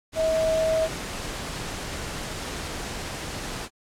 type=tone in noise; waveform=sine; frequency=641 Hz; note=E5; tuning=49 cents flat; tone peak=-20 dBFS; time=0.15-0.89 s; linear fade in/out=50 ms; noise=pink; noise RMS=-33 dBFS; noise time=0.12-3.69 s; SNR=+10 dB; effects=low-pass 9000 Hz 12 dB/octave + AAC 64 kbps